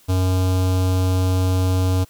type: tone with notch filter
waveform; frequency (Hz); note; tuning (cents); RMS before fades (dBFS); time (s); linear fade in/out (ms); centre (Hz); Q
square; 92.7; F#2; +4; -18; 0.08-2.05; 20; 1900; 1.1
effects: white hiss -53 dBFS RMS until 2.09 s